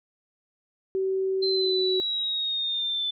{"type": "tone with pitch glide", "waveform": "sine", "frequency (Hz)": [381.9, 373.8], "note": ["G4", "F#4"], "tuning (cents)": [-45, 18], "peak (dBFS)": -23, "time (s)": [0.95, 2], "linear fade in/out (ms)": 0, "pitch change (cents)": -37, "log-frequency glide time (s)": [1.48, 1.75]}
{"type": "linear sweep", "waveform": "sine", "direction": "down", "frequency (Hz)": [4112, 3504], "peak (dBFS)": -25, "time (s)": [1.42, 3.11], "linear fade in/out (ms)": 10}
{"effects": []}